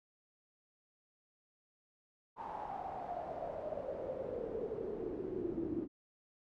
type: noise with band-pass filter sweep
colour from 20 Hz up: brown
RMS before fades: -41 dBFS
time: 2.36-5.88 s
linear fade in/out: 50 ms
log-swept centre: 910 to 310 Hz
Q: 7.6
effects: none